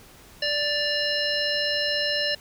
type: harmonic tone with a mistuned harmonic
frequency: 587.3 Hz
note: D5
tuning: in tune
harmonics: 1 / 3 / 5 / 7 / 9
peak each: -29 / -29 / -29 / -29 / -29 dBFS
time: 0.42-2.35 s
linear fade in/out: 5 ms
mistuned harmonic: 5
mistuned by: -53 cents
effects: pink hiss -50 dBFS RMS until 2.4 s